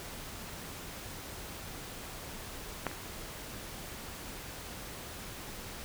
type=clicks; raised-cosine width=0.5 ms; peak=-16 / -27 dBFS; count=2; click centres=2.867 / 2.914 s; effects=pink hiss -44 dBFS RMS until 5.84 s